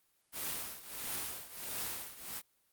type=noise with tremolo; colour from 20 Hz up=white; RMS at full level=-37 dBFS; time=0.32-2.42 s; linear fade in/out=50 ms; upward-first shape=triangle; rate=1.5 Hz; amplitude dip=85%; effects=white hiss -74 dBFS RMS until 2.72 s + Opus 32 kbps